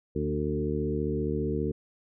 harmonic tone with a mistuned harmonic, 75 Hz, D2, 37 cents sharp, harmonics 1 / 2 / 3 / 4 / 5 / 6, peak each -34 / -33 / -34 / -35 / -33 / -33 dBFS, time 0.15-1.72 s, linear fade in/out 10 ms, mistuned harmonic 4, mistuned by -20 cents, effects none

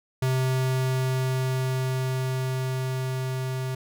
square tone with level ramp, 130.1 Hz, C3, 9 cents flat, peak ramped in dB -22 to -28 dBFS, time 0.22-3.75 s, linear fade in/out 5 ms, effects none

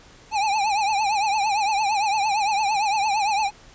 square tone with vibrato, 830.6 Hz, G#5, in tune, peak -20 dBFS, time 0.31-3.51 s, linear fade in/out 50 ms, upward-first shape triangle, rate 8.8 Hz, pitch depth 130 cents each way, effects pink hiss -49 dBFS RMS until 3.74 s + resampled to 16000 Hz

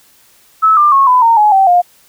sine tone with pitch steps, 1300 / 1192.1 / 1093.2 / 1002.4 / 919.2 / 842.9 / 773 / 708.8 Hz, E6 / D6 / C#6 / B5 / A#5 / G#5 / G5 / F5, -24 / +26 / -24 / +25 / -25 / +25 / -24 / +25 cents, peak -5 dBFS, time 0.62-1.82 s, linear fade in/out 20 ms, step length 150 ms, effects white hiss -48 dBFS RMS until 2.08 s

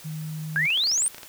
sine tone, 155.56 Hz, D#3, in tune, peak -30 dBFS, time 0.04-0.67 s, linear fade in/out 20 ms
sine exponential sweep, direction up, 1560 to 9410 Hz, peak -20 dBFS, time 0.56-1.08 s, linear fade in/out 0 ms
clicks, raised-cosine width 0.2 ms, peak -22 dBFS, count 12, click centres 0.655 / 0.704 / 0.775 / 0.838 / 0.872 / 0.916 / 0.979 / 1.021 / 1.063 / 1.146 / 1.182 / 1.232 s
effects white hiss -46 dBFS RMS until 1.28 s

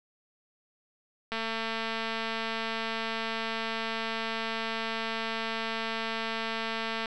click train, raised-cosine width 0.3 ms, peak -17 dBFS, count 1292, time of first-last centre 1.32-7.058 s, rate 225 Hz, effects none

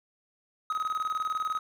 triangle tone with tremolo, 1267 Hz, D#6, 31 cents sharp, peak -24 dBFS, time 0.7-1.59 s, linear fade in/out 2 ms, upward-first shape square, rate 20 Hz, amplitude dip 65%, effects none

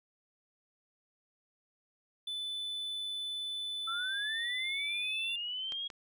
triangle tone, 3501 Hz, A7, 9 cents flat, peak -34 dBFS, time 2.27-5.36 s, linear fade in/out 5 ms
sine linear sweep, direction up, 1318.5 to 3322 Hz, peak -35 dBFS, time 3.87-5.88 s, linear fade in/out 10 ms
clicks, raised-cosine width 0.2 ms, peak -27 dBFS, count 2, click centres 5.722 / 5.902 s
effects none

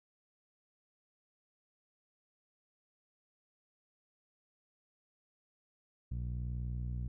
sawtooth tone with low-pass filter, 60.5 Hz, B1, 35 cents flat, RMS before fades -38 dBFS, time 6.11-7.08 s, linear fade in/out 5 ms, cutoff 140 Hz, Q 1.7, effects none

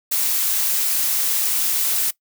blue noise, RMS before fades -20 dBFS, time 0.11-2.11 s, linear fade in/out 10 ms, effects noise-tail reverb RT60 0.1 s tail -20 dB re dry

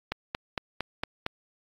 click train, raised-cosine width 0.3 ms, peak -13 dBFS, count 6, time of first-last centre 0.12-1.264 s, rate 4.37 Hz, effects AAC 32 kbps

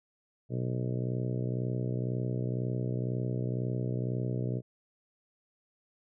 harmonic tone, 62 Hz, B1, 7 cents sharp, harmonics 2 / 3 / 4 / 5 / 6 / 7 / 8 / 9 / 10, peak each -31 / -38 / -42 / -42 / -42 / -42 / -47 / -49 / -48 dBFS, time 0.49-4.62 s, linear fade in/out 50 ms, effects none

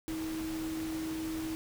sine tone in noise, 319.1 Hz, D#4, 44 cents sharp, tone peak -34 dBFS, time 0.08-1.55 s, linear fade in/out 0 ms, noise pink, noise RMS -44 dBFS, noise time 0.08-1.55 s, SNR +7 dB, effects none

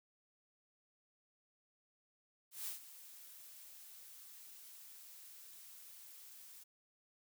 blue noise with ADSR envelope, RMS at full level -42 dBFS, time 2.51-6.64 s, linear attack 160 ms, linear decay 120 ms, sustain -14 dB, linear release 13 ms, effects none

